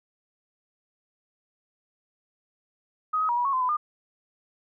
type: tone with pitch steps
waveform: sine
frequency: 1256 / 1267 / 955 / 971 / 1103 / 1030 / 1005 / 1210 Hz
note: D#6 / D#6 / A#5 / B5 / C#6 / C6 / B5 / D#6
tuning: +16 / +31 / +42 / -30 / -9 / -28 / +30 / -49 cents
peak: -22 dBFS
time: 3.13-3.77 s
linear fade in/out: 10 ms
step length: 80 ms
effects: none